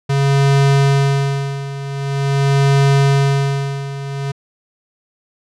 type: tone with tremolo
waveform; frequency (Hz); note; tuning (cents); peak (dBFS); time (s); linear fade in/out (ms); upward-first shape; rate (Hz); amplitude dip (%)
square; 138.7; C#3; +1; -10; 0.09-4.32; 10; sine; 0.45; 80
effects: low-pass 7000 Hz 12 dB/octave